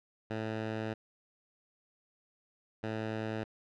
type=tone pair in turn; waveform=10% pulse; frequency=110 / 110 Hz; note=A2 / A2; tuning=0 / 0 cents; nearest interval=unison; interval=0 cents; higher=neither; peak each=-26 dBFS; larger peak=neither; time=0.3-0.94 / 2.83-3.44 s; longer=first; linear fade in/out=10 ms; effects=low-pass 3000 Hz 12 dB/octave